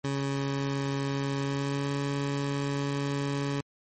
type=tone with pitch glide; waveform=20% pulse; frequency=138.59 to 140.85 Hz; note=C#3 to C#3; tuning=0 to +28 cents; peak=-23 dBFS; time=0.04-3.61 s; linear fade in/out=5 ms; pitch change=+28 cents; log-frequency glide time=1.37-1.91 s; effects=MP3 32 kbps